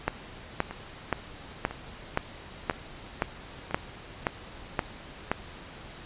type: two click trains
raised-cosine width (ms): 0.5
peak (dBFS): -9 / -21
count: 11 / 4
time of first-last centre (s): 0.08-5.316 / 0.71-3.71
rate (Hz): 1.91 / 1
effects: pink hiss -45 dBFS RMS until 6.05 s + resampled to 8000 Hz